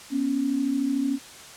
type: tone pair together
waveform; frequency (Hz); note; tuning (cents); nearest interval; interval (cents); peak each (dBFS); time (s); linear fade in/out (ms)
sine; 243.4 / 276.8; B3 / C#4; -25 / -2; major second; 223; -28 / -23; 0.1-1.19; 50
effects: white hiss -44 dBFS RMS until 1.56 s + low-pass 9000 Hz 12 dB/octave